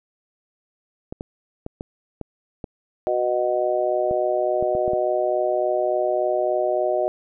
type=clicks; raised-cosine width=2 ms; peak=-17 dBFS; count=11; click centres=1.125 / 1.209 / 1.664 / 1.809 / 2.213 / 2.642 / 4.111 / 4.626 / 4.751 / 4.879 / 4.934 s
type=harmonic tone; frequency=123.47 Hz; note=B2; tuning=in tune; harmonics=3 / 4 / 5 / 6; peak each=-25 / -29 / -21 / -27 dBFS; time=3.07-7.08 s; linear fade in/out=0 ms
effects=none